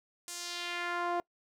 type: tone with band-pass filter sweep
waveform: sawtooth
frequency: 349.2 Hz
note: F4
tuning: in tune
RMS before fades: -36 dBFS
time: 0.28-1.2 s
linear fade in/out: 0 ms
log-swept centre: 8400 to 710 Hz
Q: 1.5
effects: noise-tail reverb RT60 0.1 s tail -24 dB re dry